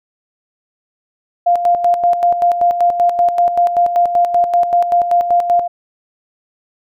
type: tone with tremolo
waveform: sine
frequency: 698.5 Hz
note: F5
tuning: in tune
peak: -8 dBFS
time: 1.46-5.68 s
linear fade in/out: 10 ms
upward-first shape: square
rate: 5.2 Hz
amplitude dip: 60%
effects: none